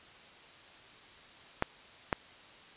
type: clicks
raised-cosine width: 0.5 ms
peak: -12 dBFS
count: 2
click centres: 1.624 / 2.128 s
effects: white hiss -54 dBFS RMS until 2.76 s + resampled to 8000 Hz